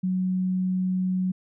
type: tone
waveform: sine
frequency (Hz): 185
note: F#3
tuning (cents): 0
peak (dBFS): -22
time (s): 0.03-1.32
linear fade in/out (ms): 10
effects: none